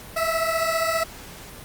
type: beating tone pair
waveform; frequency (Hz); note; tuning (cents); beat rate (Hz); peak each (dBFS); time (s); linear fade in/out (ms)
20% pulse; 650 / 665; E5 / E5; -24 / +15; 15; -18 / -21; 0.16-1.04; 10
effects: pink hiss -41 dBFS RMS until 1.64 s + Opus 48 kbps